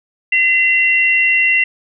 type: tone pair together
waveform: sine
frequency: 2038 / 2736 Hz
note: C7 / F7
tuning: -46 / -36 cents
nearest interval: perfect fourth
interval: 510 cents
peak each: -13 dBFS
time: 0.32-1.64 s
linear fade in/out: 5 ms
effects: none